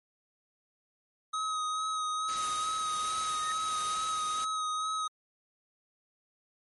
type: tone with vibrato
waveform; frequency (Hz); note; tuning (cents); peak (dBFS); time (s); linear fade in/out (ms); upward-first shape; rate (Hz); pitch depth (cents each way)
square; 1264; D#6; +27; -31; 1.33-5.08; 10; sine; 2.3; 19
type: noise with tremolo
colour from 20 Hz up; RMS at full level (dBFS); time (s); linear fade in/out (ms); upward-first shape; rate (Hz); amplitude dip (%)
white; -39; 2.28-4.45; 10; sine; 1.4; 35
type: tone with exponential growth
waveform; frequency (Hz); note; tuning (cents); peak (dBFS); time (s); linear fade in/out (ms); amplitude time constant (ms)
sine; 1837; A#6; -26; -36; 3.19-3.52; 0; 70
effects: MP3 48 kbps